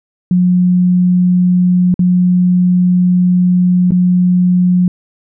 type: tone with dropouts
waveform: sine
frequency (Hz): 180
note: F#3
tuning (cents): -47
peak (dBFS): -7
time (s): 0.31-4.88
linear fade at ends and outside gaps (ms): 2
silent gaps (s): 1.942-1.992 / 3.908-3.919
effects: none